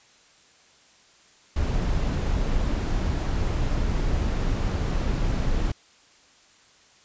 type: noise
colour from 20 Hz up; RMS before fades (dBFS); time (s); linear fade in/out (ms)
brown; -24; 1.56-5.72; 5
effects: white hiss -56 dBFS RMS until 7.04 s + resampled to 16000 Hz